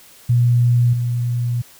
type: tone with level steps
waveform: sine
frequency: 120.7 Hz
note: B2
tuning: 39 cents flat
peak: -11 / -17 dBFS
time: 0.29-1.62 s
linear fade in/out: 10 ms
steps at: 0.93 s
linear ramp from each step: 5 ms
effects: white hiss -46 dBFS RMS until 1.79 s